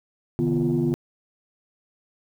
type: tone cluster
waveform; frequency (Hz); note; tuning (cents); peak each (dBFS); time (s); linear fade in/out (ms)
sine; 133 / 155.4 / 246 / 346.1; C3 / D#3 / B3 / F4; +29 / -2 / -7 / -16; -27 / -24 / -23 / -23; 0.39-0.94; 0
effects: tanh soft clip ceiling -14 dBFS + 9-bit